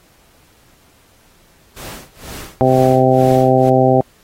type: noise with tremolo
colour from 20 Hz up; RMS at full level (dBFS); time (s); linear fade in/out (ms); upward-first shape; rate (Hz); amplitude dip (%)
pink; -31; 1.76-3.7; 10; sine; 2.1; 95
type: harmonic tone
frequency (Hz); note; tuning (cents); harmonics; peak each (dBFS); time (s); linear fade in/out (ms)
129.8; C3; -13; 1 / 2 / 3 / 4 / 5 / 6; -16 / -16 / -16 / -16 / -16 / -16; 2.61-4.01; 0
effects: pink hiss -52 dBFS RMS until 4.23 s + AAC 48 kbps